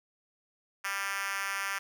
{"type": "tone with high-pass filter", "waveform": "5% pulse", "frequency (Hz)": 196.9, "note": "G3", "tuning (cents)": 8, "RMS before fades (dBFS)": -34, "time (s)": [0.84, 1.79], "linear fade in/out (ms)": 10, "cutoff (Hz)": 1400, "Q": 1.4, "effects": []}